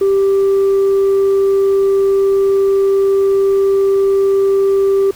sine tone, 392 Hz, G4, in tune, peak -7 dBFS, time 0.01-5.11 s, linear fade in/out 5 ms, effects tanh soft clip ceiling -8 dBFS + pink hiss -39 dBFS RMS until 5.15 s

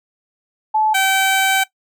sine / 15% pulse tone pair in turn, 865 / 770.6 Hz, A5 / G5, -30 / -30 cents, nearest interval major second, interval 200 cents, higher first, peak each -13 / -7 dBFS, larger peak second, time 0.74-0.94 / 0.94-1.64 s, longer second, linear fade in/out 10 ms, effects noise-tail reverb RT60 0.1 s tail -18 dB re dry

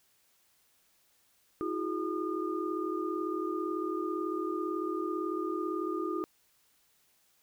sine tone cluster, 322 / 360 / 414.2 / 1216 Hz, E4 / F#4 / G#4 / D#6, -41 / -47 / -5 / -40 cents, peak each -35 / -35 / -39 / -38 dBFS, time 1.61-6.24 s, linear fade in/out 0 ms, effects white hiss -69 dBFS RMS until 7.42 s

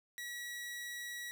sawtooth tone, 1927 Hz, B6, 43 cents flat, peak -38 dBFS, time 0.18-1.31 s, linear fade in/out 0 ms, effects none

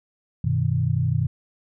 sine chord, G augmented, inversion none, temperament equal with one note detuned, 95.54 / 123.47 / 155.56 Hz, G2 / B2 / D#3, -44 / 0 / 0 cents, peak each -25 / -22 / -24 dBFS, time 0.44-1.27 s, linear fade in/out 5 ms, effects none

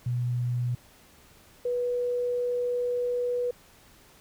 sine tone pair in turn, 122.3 / 489.2 Hz, B2 / B4, -16 / -16 cents, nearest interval 2 octaves, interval 2400 cents, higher second, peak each -25 dBFS, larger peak neither, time 0.06-0.75 / 1.65-3.51 s, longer second, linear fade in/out 5 ms, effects pink hiss -56 dBFS RMS until 4.2 s

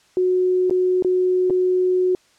sine tone with dropouts, 366.6 Hz, F#4, 16 cents flat, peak -15 dBFS, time 0.17-2.15 s, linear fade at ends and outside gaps 1 ms, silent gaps 0.698-0.709 / 1.024-1.047 / 1.499-1.505 s, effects white hiss -57 dBFS RMS until 2.38 s + low-pass 7000 Hz 12 dB/octave

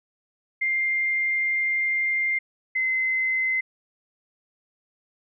sine tone pair in turn, 2104 / 2056 Hz, C7 / C7, +9 / -31 cents, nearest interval unison, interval 40 cents, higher first, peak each -21 dBFS, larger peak neither, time 0.61-2.39 / 2.75-3.61 s, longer first, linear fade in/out 10 ms, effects none

